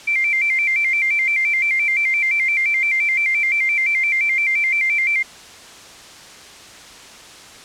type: tone with vibrato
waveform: sine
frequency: 2217 Hz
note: C#7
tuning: in tune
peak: -15 dBFS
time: 0.07-5.23 s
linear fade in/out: 10 ms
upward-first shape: square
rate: 5.8 Hz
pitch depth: 94 cents each way
effects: white hiss -40 dBFS RMS until 7.64 s + low-pass 7000 Hz 12 dB/octave